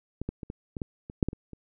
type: clicks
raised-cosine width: 3 ms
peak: -19 / -18 / -24 / -23 / -22 / -18 / -26 / -8 / -15 / -25 / -29 dBFS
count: 11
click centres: 0.216 / 0.29 / 0.432 / 0.501 / 0.768 / 0.818 / 1.099 / 1.228 / 1.286 / 1.331 / 1.533 s
effects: none

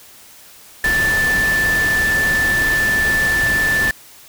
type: tone in noise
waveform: sine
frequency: 1760 Hz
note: A6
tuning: in tune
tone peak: -14 dBFS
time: 0.84-3.91 s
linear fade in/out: 2 ms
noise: pink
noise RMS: -24 dBFS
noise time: 0.84-3.91 s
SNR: +7 dB
effects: white hiss -43 dBFS RMS until 4.28 s

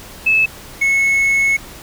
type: tone pair in turn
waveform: sine / triangle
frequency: 2608 / 2193 Hz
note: E7 / C#7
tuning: -19 / -19 cents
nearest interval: minor third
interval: 300 cents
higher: first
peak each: -10 dBFS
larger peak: neither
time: 0.26-0.46 / 0.81-1.57 s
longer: second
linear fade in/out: 10 ms
effects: pink hiss -36 dBFS RMS until 1.82 s

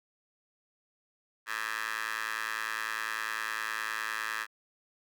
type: tone with high-pass filter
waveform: 15% pulse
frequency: 109.9 Hz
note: A2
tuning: 2 cents flat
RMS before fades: -35 dBFS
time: 1.46-4.47 s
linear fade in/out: 50 ms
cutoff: 1500 Hz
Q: 5.4
effects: none

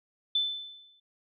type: tone with exponential decay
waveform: sine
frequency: 3520 Hz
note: A7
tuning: in tune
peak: -22 dBFS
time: 0.35-1 s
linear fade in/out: 5 ms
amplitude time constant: 140 ms
effects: none

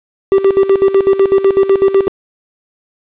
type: tone with tremolo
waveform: triangle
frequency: 390 Hz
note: G4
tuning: 9 cents flat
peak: -3 dBFS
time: 0.32-2.08 s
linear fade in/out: 0 ms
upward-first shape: square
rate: 8 Hz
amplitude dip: 75%
effects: resampled to 8000 Hz + 7-bit

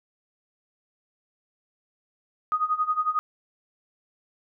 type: tone with tremolo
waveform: sine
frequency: 1244.5 Hz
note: D#6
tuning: in tune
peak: -19 dBFS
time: 2.52-3.19 s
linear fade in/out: 0 ms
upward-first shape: sine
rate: 11 Hz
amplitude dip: 85%
effects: none

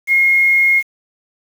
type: tone with quantisation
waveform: sine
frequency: 2149 Hz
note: C7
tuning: 46 cents sharp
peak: -9 dBFS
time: 0.07-0.83 s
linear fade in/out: 50 ms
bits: 6
effects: none

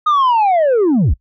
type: linear sweep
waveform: sine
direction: down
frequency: 1250 to 41.66 Hz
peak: -7 dBFS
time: 0.06-1.14 s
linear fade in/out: 10 ms
effects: noise-tail reverb RT60 0.1 s tail -23 dB re dry + tanh soft clip ceiling -9 dBFS

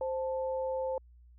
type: tone pair together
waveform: sine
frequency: 523.3 / 880.1 Hz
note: C5 / A5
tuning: 0 / 0 cents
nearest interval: major sixth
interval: 900 cents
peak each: -31 / -39 dBFS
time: 0.01-0.98 s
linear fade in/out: 2 ms
effects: added 60 Hz sine -54 dBFS peak until 1.38 s

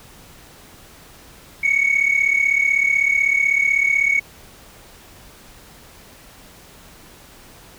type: tone pair together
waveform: sine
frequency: 2205 / 2241 Hz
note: C#7 / C#7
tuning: -10 / +18 cents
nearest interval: unison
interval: 28 cents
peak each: -16 / -16 dBFS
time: 1.63-4.2 s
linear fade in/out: 10 ms
effects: tanh soft clip ceiling -10 dBFS + pink hiss -45 dBFS RMS until 7.78 s

